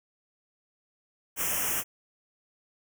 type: band-stop noise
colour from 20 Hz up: white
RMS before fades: -29 dBFS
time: 1.36-1.84 s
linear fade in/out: 50 ms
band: 3200 to 5500 Hz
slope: 96 dB/octave
effects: none